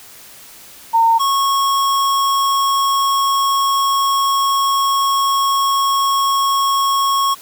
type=tone pair in turn; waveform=sine / square; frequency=913 / 1098 Hz; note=A#5 / C#6; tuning=-36 / -17 cents; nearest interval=minor third; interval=319 cents; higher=second; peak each=-9 / -14 dBFS; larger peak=first; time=0.93-1.19 / 1.19-7.35 s; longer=second; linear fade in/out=20 ms; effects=white hiss -40 dBFS RMS until 7.41 s